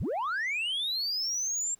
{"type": "linear sweep", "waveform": "sine", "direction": "up", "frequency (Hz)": [40.52, 7510], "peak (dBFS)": -26, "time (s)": [0, 1.75], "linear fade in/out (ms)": 10, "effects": ["tanh soft clip ceiling -27 dBFS", "pink hiss -66 dBFS RMS until 1.79 s"]}